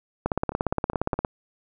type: two click trains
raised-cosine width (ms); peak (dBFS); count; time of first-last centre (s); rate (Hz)
1; -23 / -9; 4 / 18; 0.52-1.14 / 0.26-1.248; 4.84 / 17.2
effects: none